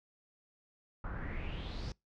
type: noise with low-pass filter sweep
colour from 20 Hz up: brown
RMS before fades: -40 dBFS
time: 1.04-1.92 s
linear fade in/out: 2 ms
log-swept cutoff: 1300 to 5400 Hz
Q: 4.8
effects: noise-tail reverb RT60 0.2 s tail -25 dB re dry